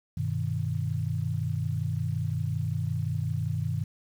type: chord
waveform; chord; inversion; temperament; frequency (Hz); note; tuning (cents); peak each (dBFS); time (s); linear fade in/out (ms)
sine; G augmented; none; equal; 98 / 123.47 / 155.56; G2 / B2 / D#3; 0 / 0 / 0; -31; 0.17-3.84; 5
effects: 9-bit